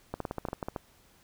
clicks, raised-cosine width 1 ms, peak -19 dBFS, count 11, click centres 0.14 / 0.203 / 0.252 / 0.311 / 0.383 / 0.452 / 0.486 / 0.531 / 0.628 / 0.685 / 0.762 s, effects pink hiss -62 dBFS RMS until 1.23 s

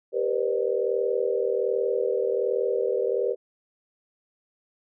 sine tone cluster, 394.4 / 474.7 / 516 / 600 Hz, G4 / A#4 / C5 / D5, +11 / +31 / -24 / +37 cents, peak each -27 / -26 / -28 / -33 dBFS, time 0.12-3.36 s, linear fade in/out 50 ms, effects none

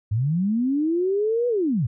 sine linear two-way sweep, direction up then down, 98 to 493.9 to 98 Hz, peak -19 dBFS, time 0.11-1.87 s, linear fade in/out 10 ms, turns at 1.48 s, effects none

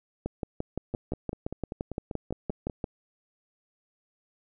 two click trains, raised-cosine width 2 ms, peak -21 / -17 dBFS, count 10 / 16, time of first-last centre 0.94-2.698 / 0.26-2.842 s, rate 5.12 / 5.81 Hz, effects none

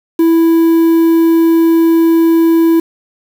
triangle tone with quantisation, 330 Hz, E4, 2 cents sharp, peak -4 dBFS, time 0.19-2.8 s, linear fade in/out 5 ms, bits 5, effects none

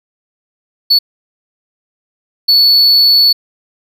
triangle tone bursts at uneven times, 4435 Hz, C#8, in tune, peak -4 dBFS, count 2, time 0.9-0.99 / 2.48-3.33 s, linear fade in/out 10 ms, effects none

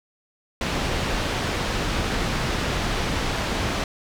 pink low-pass noise, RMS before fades -25 dBFS, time 0.61-3.84 s, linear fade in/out 2 ms, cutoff 4700 Hz, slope 12 dB/octave, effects none

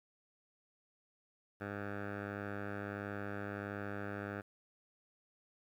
10% pulse tone with low-pass filter, 101.5 Hz, G#2, 39 cents flat, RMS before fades -42 dBFS, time 1.6-4.42 s, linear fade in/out 20 ms, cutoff 1600 Hz, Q 2.4, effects 11-bit

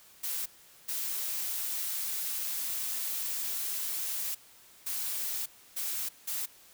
blue noise bursts at uneven times, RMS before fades -34 dBFS, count 5, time 0.23-0.46 / 0.88-4.35 / 4.86-5.46 / 5.76-6.09 / 6.27-6.46 s, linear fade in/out 10 ms, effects white hiss -57 dBFS RMS until 6.73 s

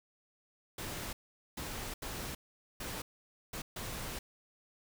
pink noise bursts at uneven times, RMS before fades -41 dBFS, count 6, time 0.78-1.13 / 1.57-1.94 / 2.02-2.35 / 2.8-3.02 / 3.53-3.62 / 3.76-4.19 s, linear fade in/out 5 ms, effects none

